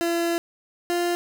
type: tone pair in turn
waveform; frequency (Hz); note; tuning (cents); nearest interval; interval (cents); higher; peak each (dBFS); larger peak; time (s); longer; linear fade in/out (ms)
30% pulse; 339.1 / 348.6; E4 / F4; +49 / -3; unison; 48; second; -19; neither; 0.01-0.38 / 0.9-1.15; first; 0
effects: none